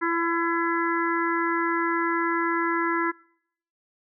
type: harmonic tone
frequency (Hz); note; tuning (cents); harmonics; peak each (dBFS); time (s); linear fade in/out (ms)
336.3; E4; +35; 1 / 3 / 4 / 5 / 6; -26 / -28 / -29 / -29 / -33; 0.01-3.12; 20
effects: noise-tail reverb RT60 0.7 s tail -25 dB re dry

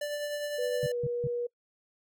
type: tone with tremolo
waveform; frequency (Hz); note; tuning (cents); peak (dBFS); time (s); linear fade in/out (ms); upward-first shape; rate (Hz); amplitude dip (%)
square; 587.3; D5; 0; -31; 0.01-0.92; 5; triangle; 9.8; 40
type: tone with pitch glide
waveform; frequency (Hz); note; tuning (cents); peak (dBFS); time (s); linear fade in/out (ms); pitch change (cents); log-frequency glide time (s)
sine; 493.9 to 480.9; B4 to B4; 0 to -46; -29; 0.58-1.47; 10; -46; 0.87-0.98
type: tone bursts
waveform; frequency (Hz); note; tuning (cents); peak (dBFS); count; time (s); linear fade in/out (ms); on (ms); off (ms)
sine; 139.1; C#3; +6; -30; 3; 0.83-1.272; 2; 34; 170
effects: noise-tail reverb RT60 0.1 s tail -25 dB re dry

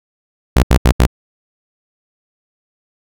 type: tone bursts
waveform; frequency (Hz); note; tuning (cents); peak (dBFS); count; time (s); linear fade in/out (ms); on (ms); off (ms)
sawtooth; 62; B1; +7; -3; 4; 0.56-1.066; 5; 71; 74
effects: none

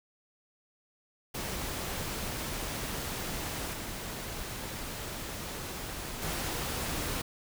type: noise with level steps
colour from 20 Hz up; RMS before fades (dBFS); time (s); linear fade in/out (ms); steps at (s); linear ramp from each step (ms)
pink; -36 / -39 / -34; 1.34-7.22; 10; 3.73 / 6.22; 5
effects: none

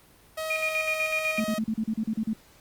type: tone with pitch glide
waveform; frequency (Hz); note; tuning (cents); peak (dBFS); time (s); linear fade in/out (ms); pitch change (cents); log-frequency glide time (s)
sawtooth; 634 to 630; D#5 to D#5; +32 to +21; -26; 0.37-1.59; 10; -11; 0.5-0.87
type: tone with tremolo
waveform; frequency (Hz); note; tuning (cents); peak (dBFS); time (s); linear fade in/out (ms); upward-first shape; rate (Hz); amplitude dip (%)
sine; 2437; D#7; -37; -24; 0.5-1.4; 5; square; 8; 65
type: tone bursts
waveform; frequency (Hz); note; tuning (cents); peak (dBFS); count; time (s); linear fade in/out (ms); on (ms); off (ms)
sine; 220.2; A3; +2; -24; 10; 1.38-2.334; 5; 63; 36
effects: pink hiss -56 dBFS RMS until 2.6 s + Opus 32 kbps

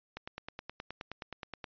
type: click train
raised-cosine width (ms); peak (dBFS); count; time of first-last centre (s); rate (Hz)
0.3; -24; 15; 0.17-1.642; 9.51
effects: resampled to 11025 Hz

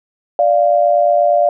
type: tone pair together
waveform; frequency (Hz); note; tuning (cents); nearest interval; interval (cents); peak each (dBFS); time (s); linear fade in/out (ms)
sine; 587.3 / 695.8; D5 / F5; 0 / -7; minor third; 293; -12; 0.39-1.49; 2
effects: none

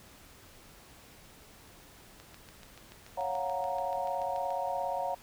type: click train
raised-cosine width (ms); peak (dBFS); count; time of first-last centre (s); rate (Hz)
0.2; -32; 17; 2.2-4.505; 6.94
type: chord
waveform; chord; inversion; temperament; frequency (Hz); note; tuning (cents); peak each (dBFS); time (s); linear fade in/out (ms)
sine; Gb major seventh; second; equal with one note detuned; 554.4 / 702.9 / 740 / 932.3; Db5 / F5 / Gb5 / Bb5; 0 / +11 / 0 / 0; -36; 3.17-5.15; 10
effects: pink hiss -55 dBFS RMS until 5.22 s

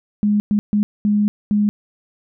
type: tone bursts at uneven times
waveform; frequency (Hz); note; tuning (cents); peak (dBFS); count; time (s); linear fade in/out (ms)
sine; 207.7; G#3; 0; -13; 5; 0.23-0.4 / 0.51-0.59 / 0.73-0.83 / 1.05-1.28 / 1.51-1.69; 0
effects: none

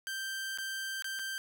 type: tone with dropouts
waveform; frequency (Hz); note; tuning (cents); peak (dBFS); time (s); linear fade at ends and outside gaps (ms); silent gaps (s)
sawtooth; 1568; G6; 0; -32; 0.07-1.38; 0; 0.575-0.585 / 1.023-1.044 / 1.19-1.194
effects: none

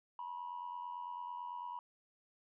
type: tone with amplitude modulation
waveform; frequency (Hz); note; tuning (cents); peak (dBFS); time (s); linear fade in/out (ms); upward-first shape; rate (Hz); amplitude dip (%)
sine; 970; B5; -31; -37; 0.19-1.79; 2; sine; 89; 75
effects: tanh soft clip ceiling -36 dBFS

